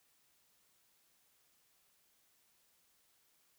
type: silence
effects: white hiss -73 dBFS RMS until 3.58 s